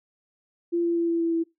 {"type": "tone with pitch steps", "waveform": "sine", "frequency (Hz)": [342.6, 340.2, 337.9, 335.5, 333.2, 330.9], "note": ["F4", "F4", "E4", "E4", "E4", "E4"], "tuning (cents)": [-33, -45, 43, 31, 19, 7], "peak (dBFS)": -21, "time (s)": [0.72, 1.44], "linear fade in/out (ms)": 20, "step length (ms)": 120, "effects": ["noise-tail reverb RT60 0.2 s tail -22 dB re dry"]}